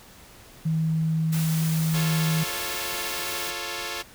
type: tone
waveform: sine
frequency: 160 Hz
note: D#3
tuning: 49 cents sharp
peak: -21 dBFS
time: 0.65-2.44 s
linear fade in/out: 10 ms
type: noise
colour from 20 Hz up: white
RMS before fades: -34 dBFS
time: 1.32-3.51 s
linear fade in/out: 10 ms
type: chord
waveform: 5% pulse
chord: F augmented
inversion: none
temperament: equal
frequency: 349.2 / 440 / 554.4 Hz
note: F4 / A4 / C#5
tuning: 0 / 0 / 0 cents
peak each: -23 dBFS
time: 1.93-4.03 s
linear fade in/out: 20 ms
effects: pink hiss -49 dBFS RMS until 4.14 s